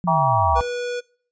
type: linear sweep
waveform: sine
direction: down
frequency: 182.3 to 57.2 Hz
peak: -22 dBFS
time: 0.04-0.61 s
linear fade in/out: 0 ms
type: chord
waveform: sine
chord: E diminished seventh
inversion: none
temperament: just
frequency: 659.3 / 791.1 / 949.3 / 1139.2 Hz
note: E5 / G5 / Bb5 / Db6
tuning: 0 / +16 / +31 / +47 cents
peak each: -23 / -21 / -19 / -22 dBFS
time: 0.07-0.61 s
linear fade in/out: 10 ms
type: tone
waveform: square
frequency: 487.2 Hz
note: B4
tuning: 24 cents flat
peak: -25 dBFS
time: 0.55-1.01 s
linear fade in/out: 20 ms
effects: noise-tail reverb RT60 0.5 s tail -24 dB re dry + resampled to 16000 Hz